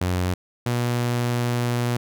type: tone pair in turn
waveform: sawtooth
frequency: 90.5 / 120.8 Hz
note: F#2 / B2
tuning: -38 / -38 cents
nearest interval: perfect fourth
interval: 500 cents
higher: second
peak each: -17 dBFS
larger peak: neither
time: 0.01-0.34 / 0.66-1.97 s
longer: second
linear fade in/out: 5 ms
effects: none